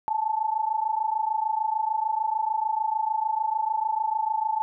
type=tone pair together; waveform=sine; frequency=860.3 / 887 Hz; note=A5 / A5; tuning=-39 / +14 cents; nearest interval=minor second; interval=53 cents; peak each=-26 dBFS; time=0.08-4.62 s; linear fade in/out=0 ms; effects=none